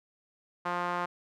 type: tone with band-pass filter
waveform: sawtooth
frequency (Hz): 176.2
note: F3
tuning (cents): +16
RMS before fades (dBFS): -32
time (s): 0.65-1.06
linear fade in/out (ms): 10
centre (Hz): 1100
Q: 2.1
effects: none